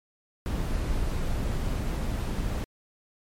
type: noise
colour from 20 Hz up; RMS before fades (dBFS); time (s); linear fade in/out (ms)
brown; -28; 0.46-2.64; 0
effects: MP3 64 kbps